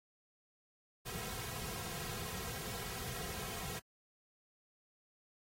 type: noise with comb filter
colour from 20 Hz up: pink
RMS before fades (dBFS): -43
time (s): 1.05-3.8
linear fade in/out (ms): 20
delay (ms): 3.4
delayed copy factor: -0.9
effects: AAC 48 kbps